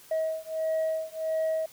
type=beating tone pair; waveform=sine; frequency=637 / 638.5 Hz; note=D#5 / D#5; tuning=+41 / +45 cents; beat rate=1.5 Hz; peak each=-28 dBFS; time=0.11-1.66 s; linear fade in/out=5 ms; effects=tanh soft clip ceiling -23 dBFS + white hiss -53 dBFS RMS until 1.72 s